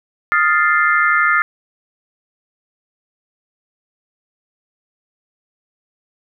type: chord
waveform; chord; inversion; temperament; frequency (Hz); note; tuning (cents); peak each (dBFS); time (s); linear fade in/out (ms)
sine; F dominant seventh; third; equal; 1244.5 / 1396.9 / 1760 / 2093; Eb6 / F6 / A6 / C7; 0 / 0 / 0 / 0; -17 / -16 / -17 / -19; 0.32-1.42; 0
effects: none